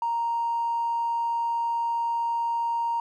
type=tone with tanh clipping; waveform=triangle; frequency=932.3 Hz; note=A#5; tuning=in tune; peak=-23 dBFS; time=0.02-3 s; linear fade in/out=2 ms; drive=1 dB; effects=none